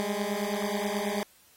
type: beating tone pair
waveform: 15% pulse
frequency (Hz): 200.5 / 209.8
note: G3 / G#3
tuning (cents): +39 / +18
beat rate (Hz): 9.3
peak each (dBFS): -25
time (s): 0-1.23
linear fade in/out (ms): 0
effects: white hiss -60 dBFS RMS until 1.56 s + AAC 48 kbps